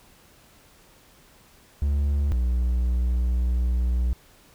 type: tone pair in turn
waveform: triangle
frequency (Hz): 71.3 / 61.03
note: C#2 / B1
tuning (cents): +49 / -20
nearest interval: minor third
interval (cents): 269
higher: first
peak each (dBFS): -18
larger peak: neither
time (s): 1.82-2.32 / 2.32-4.13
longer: second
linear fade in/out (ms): 0
effects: pink hiss -55 dBFS RMS until 4.54 s